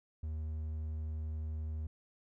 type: tone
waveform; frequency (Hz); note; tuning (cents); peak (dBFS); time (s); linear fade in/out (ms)
triangle; 77.9; D#2; +3; -34; 0.23-1.87; 5
effects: none